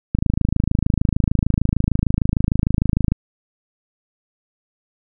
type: click train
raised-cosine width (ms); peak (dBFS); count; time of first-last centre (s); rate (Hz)
5; -4; 80; 0.15-3.12; 26.6
effects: none